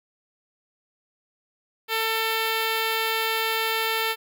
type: tone with notch filter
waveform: 5% pulse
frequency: 446.7 Hz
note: A4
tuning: 26 cents sharp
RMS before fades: -25 dBFS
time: 1.88-4.16 s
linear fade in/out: 50 ms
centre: 5900 Hz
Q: 1.3
effects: none